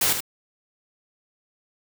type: noise with echo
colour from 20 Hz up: white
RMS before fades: -21 dBFS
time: 0.01-0.13 s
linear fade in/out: 5 ms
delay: 76 ms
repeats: 1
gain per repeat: -7 dB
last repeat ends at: 0.206 s
effects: none